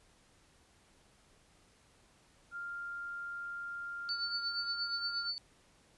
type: tone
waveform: sine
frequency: 1396.9 Hz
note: F6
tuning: in tune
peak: -39 dBFS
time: 2.51-5.32 s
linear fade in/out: 50 ms
type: tone with tremolo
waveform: sine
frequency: 4498 Hz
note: C#8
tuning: 24 cents sharp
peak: -32 dBFS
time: 4.09-5.38 s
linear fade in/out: 0 ms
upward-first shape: triangle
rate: 8.5 Hz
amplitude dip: 75%
effects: pink hiss -66 dBFS RMS until 5.97 s + resampled to 24000 Hz